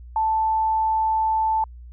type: tone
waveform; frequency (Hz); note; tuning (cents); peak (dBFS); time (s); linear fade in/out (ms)
sine; 880; A5; 0; -18; 0.16-1.64; 2
effects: added 60 Hz sine -38 dBFS peak until 1.92 s